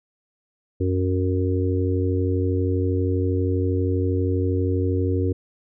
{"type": "harmonic tone", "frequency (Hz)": 92.5, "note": "F#2", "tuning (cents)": 0, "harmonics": [1, 3, 4, 5], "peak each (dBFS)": [-21, -26, -27, -28], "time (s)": [0.8, 5.33], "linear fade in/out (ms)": 10, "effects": []}